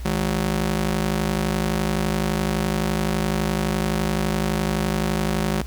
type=ring-modulated tone; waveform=sawtooth; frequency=185 Hz; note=F#3; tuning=in tune; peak=-14 dBFS; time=0.05-5.62 s; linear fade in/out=5 ms; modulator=25.9 Hz; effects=added 60 Hz sine -29 dBFS peak until 5.66 s + pink hiss -45 dBFS RMS until 5.66 s